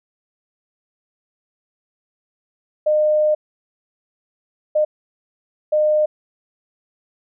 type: tone bursts at uneven times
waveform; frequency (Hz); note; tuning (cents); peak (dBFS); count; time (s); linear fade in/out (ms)
sine; 609; D#5; -37; -13; 3; 2.86-3.35 / 4.75-4.85 / 5.72-6.06; 10
effects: none